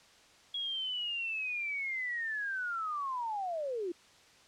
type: linear sweep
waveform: sine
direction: down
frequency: 3337 to 329.6 Hz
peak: -33 dBFS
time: 0.54-3.92 s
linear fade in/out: 5 ms
effects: white hiss -60 dBFS RMS until 4.47 s + low-pass 6000 Hz 12 dB/octave